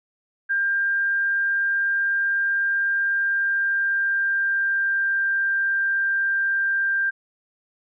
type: tone with pitch glide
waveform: sine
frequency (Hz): 1596 to 1585.9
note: G6 to G6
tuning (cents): +31 to +20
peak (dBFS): -19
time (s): 0.49-7.11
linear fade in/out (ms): 20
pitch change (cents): -11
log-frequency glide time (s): 3.03-5.23
effects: none